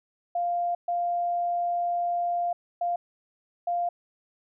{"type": "tone bursts at uneven times", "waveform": "sine", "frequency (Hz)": 698, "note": "F5", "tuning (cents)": -1, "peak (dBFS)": -24, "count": 4, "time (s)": [[0.35, 0.75], [0.88, 2.53], [2.81, 2.96], [3.67, 3.89]], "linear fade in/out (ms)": 5, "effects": []}